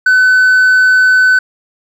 sine tone with hard clipping, 1510 Hz, F#6, 35 cents sharp, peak -6 dBFS, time 0.06-1.39 s, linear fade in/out 5 ms, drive 2 dB, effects none

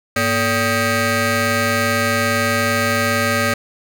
15% pulse ring-modulated tone, 337.6 Hz, E4, 41 cents sharp, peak -6 dBFS, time 0.16-3.54 s, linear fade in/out 5 ms, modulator 911 Hz, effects none

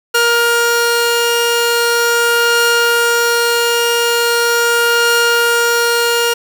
sawtooth tone pair together, 470.8 / 1412 Hz, A#4 / F6, +17 / +19 cents, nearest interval octave + perfect fifth, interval 1902 cents, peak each -10 dBFS, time 0.14-6.34 s, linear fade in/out 10 ms, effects none

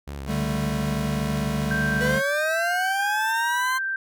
sawtooth tone with vibrato, 69.3 Hz, C#2, in tune, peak -28 dBFS, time 0.07-2.17 s, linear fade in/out 10 ms, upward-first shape triangle, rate 4.1 Hz, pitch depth 71 cents each way
square chord, D suspended fourth, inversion none, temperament equal, 146.83 / 196 / 220 Hz, D3 / G3 / A3, 0 / 0 / 0 cents, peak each -28 / -30 / -29 dBFS, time 0.26-2.22 s, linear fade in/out 50 ms
sine tone, 1568 Hz, G6, in tune, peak -24 dBFS, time 1.71-3.96 s, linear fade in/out 2 ms
40% pulse linear sweep, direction up, 482.3 to 1046.5 Hz, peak -23 dBFS, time 2-3.79 s, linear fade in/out 20 ms
effects none

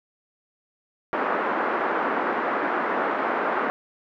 white band-pass noise, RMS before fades -25 dBFS, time 1.13-3.7 s, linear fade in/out 0 ms, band 250 to 1500 Hz, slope 24 dB/octave, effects none

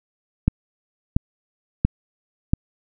click train, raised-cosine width 5 ms, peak -3 dBFS, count 4, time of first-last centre 0.48-2.535 s, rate 1.46 Hz, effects none

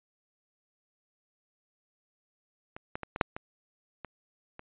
clicks, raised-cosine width 0.5 ms, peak -26 / -19 / -21 / -21 / -6 / -22 / -24 / -28 dBFS, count 8, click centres 2.765 / 2.955 / 3.033 / 3.161 / 3.212 / 3.365 / 4.047 / 4.594 s, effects resampled to 8000 Hz

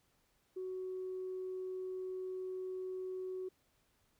sine tone, 372.2 Hz, F#4, 10 cents sharp, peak -38 dBFS, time 0.56-3.49 s, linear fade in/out 10 ms, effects tanh soft clip ceiling -34 dBFS + pink hiss -75 dBFS RMS until 4.19 s

